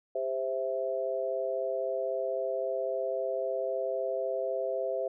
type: chord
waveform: sine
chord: C major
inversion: second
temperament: equal with one note detuned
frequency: 399.5 / 523.3 / 659.3 Hz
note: G4 / C5 / E5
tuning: +33 / 0 / 0 cents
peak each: -36 / -32 / -33 dBFS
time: 0.15-5.08 s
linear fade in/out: 5 ms
effects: none